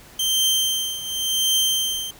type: tone with tremolo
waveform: sawtooth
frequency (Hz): 3136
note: G7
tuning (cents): 0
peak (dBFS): -13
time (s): 0.19-2.11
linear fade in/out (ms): 5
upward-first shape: triangle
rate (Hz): 0.91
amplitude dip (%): 80
effects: pink hiss -46 dBFS RMS until 2.19 s